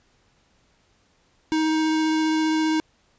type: tone with vibrato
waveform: square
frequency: 314.7 Hz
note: D#4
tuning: 20 cents sharp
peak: -20 dBFS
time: 1.52-2.8 s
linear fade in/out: 0 ms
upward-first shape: triangle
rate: 15 Hz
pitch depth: 9 cents each way
effects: pink hiss -63 dBFS RMS until 3.18 s + resampled to 16000 Hz